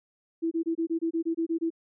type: tone bursts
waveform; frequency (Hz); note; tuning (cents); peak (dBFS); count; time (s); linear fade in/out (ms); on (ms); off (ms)
sine; 329.6; E4; 0; -24; 11; 0.42-1.704; 20; 94; 25
effects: none